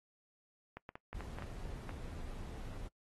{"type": "clicks", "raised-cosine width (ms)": 0.5, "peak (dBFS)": -30, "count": 8, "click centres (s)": [0.77, 0.891, 0.955, 1.13, 1.207, 1.386, 1.423, 1.893]}
{"type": "noise", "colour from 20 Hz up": "brown", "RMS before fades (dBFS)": -45, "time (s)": [1.14, 2.88], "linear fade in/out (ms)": 10}
{"effects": ["noise-tail reverb RT60 0.1 s tail -22 dB re dry", "AAC 32 kbps"]}